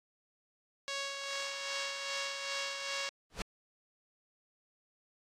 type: tone with tremolo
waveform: 5% pulse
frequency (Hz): 554.4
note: C#5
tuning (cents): 0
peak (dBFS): -23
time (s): 0.88-3.09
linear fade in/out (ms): 0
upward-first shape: sine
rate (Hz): 2.5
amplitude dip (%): 40
type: noise with exponential growth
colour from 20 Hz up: pink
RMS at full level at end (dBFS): -32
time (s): 3.3-3.42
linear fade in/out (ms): 2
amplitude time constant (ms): 26
effects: low-pass 7000 Hz 12 dB/octave + AAC 48 kbps